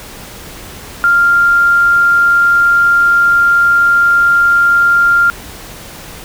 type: tone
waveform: sine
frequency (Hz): 1395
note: F6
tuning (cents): -2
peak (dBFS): -6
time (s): 1.04-5.3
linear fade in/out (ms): 0
effects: pink hiss -31 dBFS RMS until 6.24 s